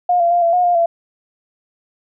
sine tone with pitch steps, 713 / 685 / 699 / 677 / 719 / 704 / 677 Hz, F5 / F5 / F5 / E5 / F#5 / F5 / E5, +36 / -34 / +1 / +46 / -50 / +14 / +46 cents, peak -11 dBFS, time 0.09-0.86 s, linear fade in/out 5 ms, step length 110 ms, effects none

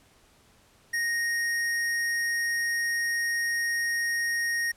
square tone, 1864.7 Hz, A#6, in tune, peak -26 dBFS, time 0.93-4.72 s, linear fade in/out 10 ms, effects pink hiss -60 dBFS RMS until 4.76 s + low-pass 12000 Hz 12 dB/octave

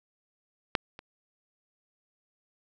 clicks, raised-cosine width 0.3 ms, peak -7 / -27 dBFS, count 2, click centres 0.752 / 0.991 s, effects none

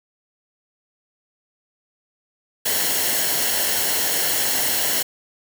white noise with comb filter, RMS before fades -21 dBFS, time 2.65-5.03 s, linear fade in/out 10 ms, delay 0.82 ms, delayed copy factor -0.55, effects none

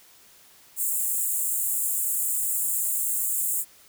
pink high-pass noise, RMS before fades -26 dBFS, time 0.76-3.65 s, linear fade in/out 50 ms, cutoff 7200 Hz, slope 96 dB/octave, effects white hiss -54 dBFS RMS until 3.88 s

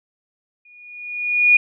sine tone with exponential growth, 2447 Hz, D#7, 29 cents flat, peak -7 dBFS, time 0.65-1.57 s, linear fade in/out 5 ms, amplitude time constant 200 ms, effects none

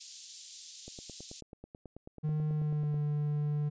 white high-pass noise, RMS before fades -43 dBFS, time 0-1.41 s, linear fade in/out 10 ms, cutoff 3600 Hz, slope 24 dB/octave
click train, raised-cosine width 2 ms, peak -33 dBFS, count 20, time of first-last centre 0.88-2.943 s, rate 9.21 Hz
triangle tone with pitch glide, 152.8 to 148.11 Hz, D#3 to D3, -31 to +15 cents, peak -27 dBFS, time 2.23-3.7 s, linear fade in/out 20 ms, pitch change -54 cents, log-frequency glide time 2.5-2.95 s
effects resampled to 16000 Hz

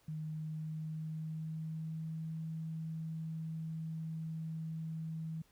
sine tone with pitch glide, 155.56 to 160.4 Hz, D#3 to E3, 0 to -47 cents, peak -38 dBFS, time 0.08-5.42 s, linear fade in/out 5 ms, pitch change +53 cents, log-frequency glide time 0.21-2.34 s, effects pink hiss -70 dBFS RMS until 5.51 s

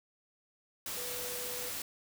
sine tone in noise, 492.8 Hz, B4, 4 cents flat, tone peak -44 dBFS, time 0.97-1.69 s, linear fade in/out 2 ms, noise white, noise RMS -39 dBFS, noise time 0.86-1.82 s, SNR -8 dB, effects none

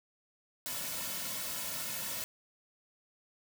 white noise with comb filter, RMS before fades -38 dBFS, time 0.66-2.24 s, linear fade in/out 0 ms, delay 2.5 ms, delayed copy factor -0.7, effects none

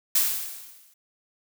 blue noise with exponential decay, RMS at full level -19 dBFS, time 0.15-0.94 s, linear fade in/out 5 ms, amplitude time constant 170 ms, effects none

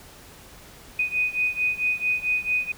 sine beating tone pair, 2489 / 2493.5 Hz, D#7 / D#7, 0 / +3 cents, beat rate 4.5 Hz, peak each -24 / -26 dBFS, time 0.99-2.72 s, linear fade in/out 5 ms, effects pink hiss -47 dBFS RMS until 2.77 s

